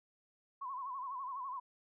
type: tone with vibrato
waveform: sine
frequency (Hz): 1050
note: C6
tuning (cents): +6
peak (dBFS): -39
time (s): 0.61-1.6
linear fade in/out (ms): 10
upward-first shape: sine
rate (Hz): 12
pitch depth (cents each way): 110
effects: none